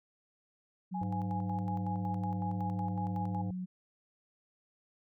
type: tone with pitch glide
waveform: sine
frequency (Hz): 185 to 183.19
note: F#3 to F#3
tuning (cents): 0 to -17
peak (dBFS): -35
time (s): 0.91-3.66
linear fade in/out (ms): 20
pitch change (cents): -17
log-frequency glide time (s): 1.48-2.68
type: tone with tremolo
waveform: sine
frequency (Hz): 830.6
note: G#5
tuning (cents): 0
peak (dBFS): -36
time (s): 0.94-3.42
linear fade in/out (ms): 10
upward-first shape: square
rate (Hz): 5.4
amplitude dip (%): 70
type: harmonic tone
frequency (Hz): 101.8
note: G#2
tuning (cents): -34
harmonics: 1 / 3 / 5 / 7 / 8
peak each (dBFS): -36 / -46 / -50 / -53 / -54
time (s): 1.01-3.51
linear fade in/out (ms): 5
effects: none